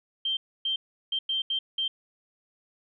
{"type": "tone bursts at uneven times", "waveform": "sine", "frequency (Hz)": 3146, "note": "G7", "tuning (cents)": 6, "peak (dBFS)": -25, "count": 6, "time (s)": [[0.25, 0.37], [0.65, 0.76], [1.12, 1.19], [1.29, 1.42], [1.5, 1.59], [1.78, 1.88]], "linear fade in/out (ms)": 5, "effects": []}